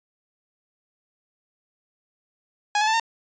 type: tone with pitch steps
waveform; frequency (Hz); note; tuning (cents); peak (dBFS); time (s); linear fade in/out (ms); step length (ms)
sawtooth; 830.6 / 856.4 / 883 / 910.5; G#5 / A5 / A5 / A#5; 0 / -47 / +6 / -41; -15; 2.75-2.998; 2; 62
effects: resampled to 16000 Hz